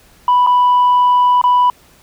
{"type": "tone with dropouts", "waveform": "sine", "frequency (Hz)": 987.8, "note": "B5", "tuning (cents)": 0, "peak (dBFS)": -6, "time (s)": [0.28, 1.7], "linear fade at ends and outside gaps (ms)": 2, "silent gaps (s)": [[0.465, 0.471], [1.415, 1.439]], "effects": ["tanh soft clip ceiling -6 dBFS", "pink hiss -48 dBFS RMS until 2.02 s"]}